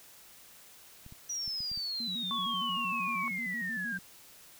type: clicks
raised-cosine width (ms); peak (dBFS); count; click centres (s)
5; -37; 6; 1.064 / 1.124 / 1.478 / 1.605 / 1.716 / 1.775
type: exponential sweep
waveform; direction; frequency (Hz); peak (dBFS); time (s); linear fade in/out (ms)
sine; down; 5860 to 1568; -33; 1.29-3.98; 10
type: tone with vibrato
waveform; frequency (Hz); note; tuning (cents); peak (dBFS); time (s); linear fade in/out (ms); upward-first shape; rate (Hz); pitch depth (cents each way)
sine; 207.7; G#3; 0; -40; 2-3.99; 2; square; 6.5; 210
type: tone with pitch glide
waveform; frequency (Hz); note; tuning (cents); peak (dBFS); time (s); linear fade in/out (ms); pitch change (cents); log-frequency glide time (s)
sine; 1108.7 to 1097.2; C#6 to C#6; 0 to -18; -33; 2.31-3.28; 0; -18; 2.53-2.81
effects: white hiss -55 dBFS RMS until 4.59 s